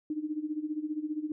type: tone with tremolo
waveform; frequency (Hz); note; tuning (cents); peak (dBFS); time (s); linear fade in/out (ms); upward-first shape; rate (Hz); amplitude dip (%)
sine; 305.3; D#4; -33; -28; 0.1-1.32; 2; sine; 15; 80
effects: none